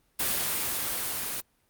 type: noise with level ramp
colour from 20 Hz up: white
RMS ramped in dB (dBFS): -27 to -33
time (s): 0.19-1.41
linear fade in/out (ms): 10
effects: pink hiss -69 dBFS RMS until 1.69 s + Opus 32 kbps